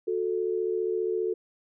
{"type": "tone pair together", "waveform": "sine", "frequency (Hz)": [365.1, 440], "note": ["F#4", "A4"], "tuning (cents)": [-23, 0], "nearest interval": "minor third", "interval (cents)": 323, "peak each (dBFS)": -28, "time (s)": [0.07, 1.34], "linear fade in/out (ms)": 10, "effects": []}